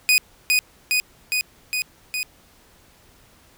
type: tone with echo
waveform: sawtooth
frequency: 2486 Hz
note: D#7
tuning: 2 cents flat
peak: -10 dBFS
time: 0.09-0.18 s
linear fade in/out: 0 ms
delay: 410 ms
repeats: 5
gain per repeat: -2 dB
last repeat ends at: 2.23 s
effects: pink hiss -54 dBFS RMS until 3.57 s